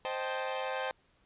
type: chord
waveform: sawtooth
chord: A half-diminished seventh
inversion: first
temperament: equal with one note detuned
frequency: 523.3 / 622.3 / 784 / 875.9 Hz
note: C5 / Eb5 / G5 / A5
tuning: 0 / 0 / 0 / -8 cents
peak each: -32 / -37 / -35 / -37 dBFS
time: 0.05-0.91 s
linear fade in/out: 0 ms
effects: pink hiss -69 dBFS RMS until 1.25 s + resampled to 8000 Hz